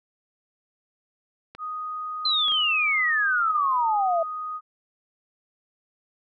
clicks, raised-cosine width 0.3 ms, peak -24 dBFS, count 3, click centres 1.55 / 2.483 / 2.52 s
sine tone, 1244.5 Hz, D#6, in tune, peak -29 dBFS, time 1.58-4.61 s, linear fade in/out 50 ms
sine exponential sweep, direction down, 4135 to 647 Hz, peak -20 dBFS, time 2.25-4.23 s, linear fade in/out 5 ms
effects none

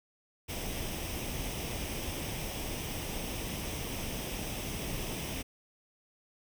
pink noise with comb filter, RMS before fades -37 dBFS, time 0.48-5.43 s, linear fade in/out 20 ms, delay 0.35 ms, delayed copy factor +0.55, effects none

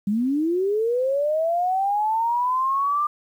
sine linear sweep, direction up, 194.6 to 1198 Hz, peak -19 dBFS, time 0.07-3.07 s, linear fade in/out 5 ms, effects 9-bit

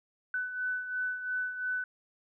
sine beating tone pair, 1500 / 1502.9 Hz, F#6 / F#6, +23 / +27 cents, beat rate 2.9 Hz, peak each -32 / -39 dBFS, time 0.34-1.84 s, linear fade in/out 2 ms, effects none

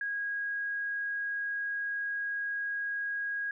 sine tone, 1643 Hz, G#6, 19 cents flat, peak -31 dBFS, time 0.01-3.51 s, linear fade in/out 2 ms, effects none

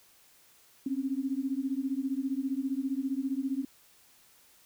sine beating tone pair, 261.6 / 276.6 Hz, C4 / C#4, 0 / -4 cents, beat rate 15 Hz, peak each -32 / -32 dBFS, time 0.86-3.65 s, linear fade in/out 5 ms, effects white hiss -61 dBFS RMS until 4.65 s

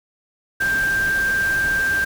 sine tone in noise, 1579 Hz, G6, 12 cents sharp, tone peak -17 dBFS, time 0.6-2.05 s, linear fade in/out 10 ms, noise pink, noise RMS -31 dBFS, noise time 0.6-2.05 s, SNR +11 dB, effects none

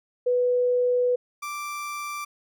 sine / 30% pulse tone pair in turn, 493.9 / 1174.7 Hz, B4 / D6, 0 / 0 cents, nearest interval octave + minor third, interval 1500 cents, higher second, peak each -19 / -28 dBFS, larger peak first, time 0.26-1.16 / 1.42-2.25 s, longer first, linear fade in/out 10 ms, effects none

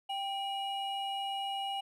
triangle tone pair together, 787 / 2897 Hz, G5 / F#7, +7 / -37 cents, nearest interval octave + major seventh, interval 2256 cents, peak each -33 / -37 dBFS, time 0.09-1.81 s, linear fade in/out 10 ms, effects none

